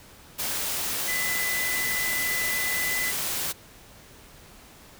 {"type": "tone in noise", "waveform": "sine", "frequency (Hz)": 2003, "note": "B6", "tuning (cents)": 24, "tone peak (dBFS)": -27, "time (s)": [1.07, 3.12], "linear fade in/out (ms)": 20, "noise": "white", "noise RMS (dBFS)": -29, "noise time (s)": [0.38, 3.53], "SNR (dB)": -1, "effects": ["pink hiss -50 dBFS RMS until 4.99 s"]}